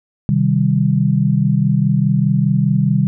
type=chord; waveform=sine; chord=C minor; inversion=none; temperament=equal; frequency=130.81 / 155.56 / 196 Hz; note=C3 / Eb3 / G3; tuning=0 / 0 / 0 cents; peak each=-16 dBFS; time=0.29-3.07 s; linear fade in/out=0 ms; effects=none